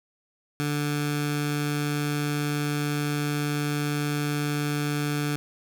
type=tone with notch filter; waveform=15% pulse; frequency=146.83 Hz; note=D3; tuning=in tune; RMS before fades=-27 dBFS; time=0.6-5.36 s; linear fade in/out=0 ms; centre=560 Hz; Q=1.2; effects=none